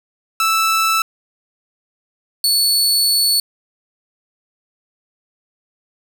sawtooth tone pair in turn, 1318.5 / 4435 Hz, E6 / C#8, 0 / 0 cents, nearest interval octave + major sixth, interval 2100 cents, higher second, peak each -10 dBFS, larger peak neither, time 0.4-1.02 / 2.44-3.4 s, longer second, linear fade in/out 2 ms, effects none

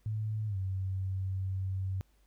sine tone with pitch glide, 107.9 to 95.02 Hz, A2 to F#2, -33 to +47 cents, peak -31 dBFS, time 0.06-2.01 s, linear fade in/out 0 ms, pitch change -220 cents, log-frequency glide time 0.47-0.57 s, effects added 50 Hz sine -65 dBFS peak until 2.26 s + pink hiss -73 dBFS RMS until 2.26 s

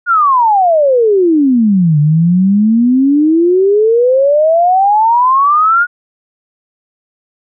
sine exponential two-way sweep, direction down then up, 1457 to 145.3 to 1457 Hz, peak -6 dBFS, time 0.06-5.87 s, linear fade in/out 50 ms, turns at 1.99 s, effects none

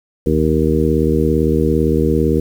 harmonic tone with a mistuned harmonic, 77.7 Hz, D#2, 2 cents flat, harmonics 1 / 2 / 3 / 4 / 5 / 6, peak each -19 / -19 / -19 / -19 / -19 / -19 dBFS, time 0.26-2.4 s, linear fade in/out 5 ms, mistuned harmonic 1, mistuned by -120 cents, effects 7-bit

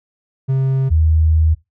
triangle / sine tone pair in turn, 133.4 / 79.32 Hz, C3 / D#2, +34 / +34 cents, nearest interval major sixth, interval 900 cents, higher first, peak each -11 / -10 dBFS, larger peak second, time 0.48-0.9 / 0.9-1.55 s, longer second, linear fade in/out 20 ms, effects noise-tail reverb RT60 0.2 s tail -20 dB re dry

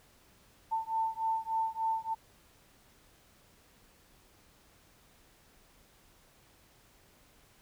sine beating tone pair, 892 / 895.4 Hz, A5 / A5, +23 / +30 cents, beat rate 3.4 Hz, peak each -33 / -33 dBFS, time 0.71-2.15 s, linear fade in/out 20 ms, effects pink hiss -63 dBFS RMS until 7.61 s

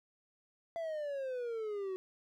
triangle exponential sweep, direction down, 678 to 370 Hz, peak -34 dBFS, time 0.76-1.96 s, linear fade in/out 0 ms, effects none

